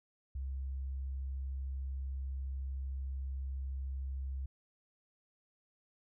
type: tone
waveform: sine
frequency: 66.8 Hz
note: C2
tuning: 36 cents sharp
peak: -36 dBFS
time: 0.35-4.46 s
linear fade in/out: 5 ms
effects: none